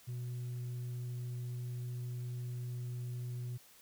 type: tone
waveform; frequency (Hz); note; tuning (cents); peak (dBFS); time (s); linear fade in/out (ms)
sine; 122.7; B2; -11; -35; 0.07-3.58; 20
effects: tanh soft clip ceiling -37 dBFS + white hiss -61 dBFS RMS until 3.81 s